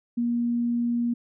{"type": "tone", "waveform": "sine", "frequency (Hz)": 237.6, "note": "A#3", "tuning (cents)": 33, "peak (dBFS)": -22, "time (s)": [0.17, 1.14], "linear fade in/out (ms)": 10, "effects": []}